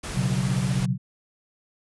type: noise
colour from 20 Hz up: pink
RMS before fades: -34 dBFS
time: 0.03-0.86 s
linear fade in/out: 10 ms
type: chord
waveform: sine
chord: B suspended second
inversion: none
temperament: just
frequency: 123.47 / 138.9 / 185.21 Hz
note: B2 / C#3 / F#3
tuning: 0 / +4 / +2 cents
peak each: -26 dBFS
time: 0.13-0.98 s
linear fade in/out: 50 ms
effects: resampled to 24000 Hz